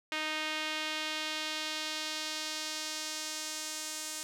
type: tone with band-pass filter sweep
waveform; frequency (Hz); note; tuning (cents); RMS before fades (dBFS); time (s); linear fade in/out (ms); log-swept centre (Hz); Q
sawtooth; 310; D#4; -6; -37; 0.12-4.23; 0; 2600 to 7600; 1.3
effects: none